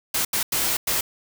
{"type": "noise bursts at uneven times", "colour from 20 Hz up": "white", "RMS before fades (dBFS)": -23, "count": 4, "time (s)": [[0.14, 0.25], [0.33, 0.43], [0.52, 0.77], [0.87, 1.01]], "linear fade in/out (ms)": 5, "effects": []}